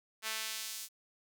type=tone with high-pass filter sweep; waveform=sawtooth; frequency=220 Hz; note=A3; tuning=in tune; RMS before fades=-40 dBFS; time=0.22-0.89 s; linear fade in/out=50 ms; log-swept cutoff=1600 to 6800 Hz; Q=0.7; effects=none